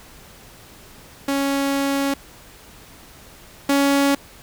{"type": "tone pair in turn", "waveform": "sawtooth", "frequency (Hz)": [277.2, 279.6], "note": ["C#4", "C#4"], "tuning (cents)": [0, 15], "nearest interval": "unison", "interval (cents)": 15, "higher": "second", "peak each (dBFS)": [-15, -11], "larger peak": "second", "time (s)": [[1.28, 2.14], [3.69, 4.15]], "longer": "first", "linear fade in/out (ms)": 5, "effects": ["pink hiss -45 dBFS RMS until 4.42 s"]}